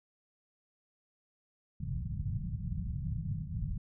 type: low-pass noise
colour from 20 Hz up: white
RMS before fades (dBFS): -36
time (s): 1.8-3.78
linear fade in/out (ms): 5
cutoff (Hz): 170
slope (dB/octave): 48
effects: none